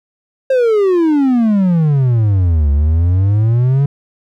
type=exponential two-way sweep; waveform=triangle; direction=down then up; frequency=538 to 69.9 to 143.6 Hz; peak=-7 dBFS; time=0.5-3.86 s; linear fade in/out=5 ms; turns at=2.71 s; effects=none